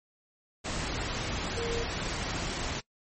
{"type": "tone in noise", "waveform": "sine", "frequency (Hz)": 465.6, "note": "A#4", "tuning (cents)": -2, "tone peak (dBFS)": -31, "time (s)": [1.56, 1.85], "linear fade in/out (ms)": 20, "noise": "pink", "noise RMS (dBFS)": -33, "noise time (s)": [0.64, 2.81], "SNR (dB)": -1, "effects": ["noise-tail reverb RT60 0.1 s tail -22 dB re dry", "MP3 32 kbps"]}